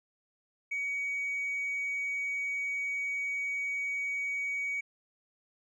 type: tone with tanh clipping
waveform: triangle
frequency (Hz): 2255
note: C#7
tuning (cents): +29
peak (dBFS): -31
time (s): 0.71-4.81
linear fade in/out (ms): 10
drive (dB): 5
effects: none